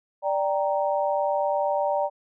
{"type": "chord", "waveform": "sine", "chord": "G minor", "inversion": "second", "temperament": "equal", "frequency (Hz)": [587.3, 784, 932.3], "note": ["D5", "G5", "Bb5"], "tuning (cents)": [0, 0, 0], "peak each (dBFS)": [-24, -27, -28], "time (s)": [0.22, 2.1], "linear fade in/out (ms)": 50, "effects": []}